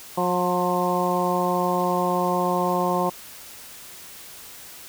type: harmonic tone with a mistuned harmonic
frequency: 179.4 Hz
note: F3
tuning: 47 cents sharp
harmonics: 1 / 2 / 3 / 4 / 5 / 6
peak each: -27 / -27 / -27 / -27 / -27 / -27 dBFS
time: 0.17-3.1 s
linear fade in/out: 10 ms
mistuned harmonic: 6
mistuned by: -27 cents
effects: white hiss -42 dBFS RMS until 4.88 s